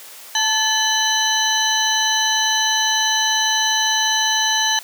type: tone cluster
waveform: sine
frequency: 879 / 1735 / 3018 / 4010 / 6070 Hz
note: A5 / A6 / F#7 / B7 / F#8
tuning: -2 / -25 / +34 / +26 / +43 cents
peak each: -22 dBFS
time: 0.35-4.79 s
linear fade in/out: 2 ms
effects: white hiss -39 dBFS RMS until 4.83 s + high-pass 400 Hz 12 dB/octave